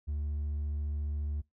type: tone with hard clipping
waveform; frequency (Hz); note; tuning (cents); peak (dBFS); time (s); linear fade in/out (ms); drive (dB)
sine; 73.8; D2; +9; -32; 0.07-1.42; 20; 2
effects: noise-tail reverb RT60 0.2 s tail -25 dB re dry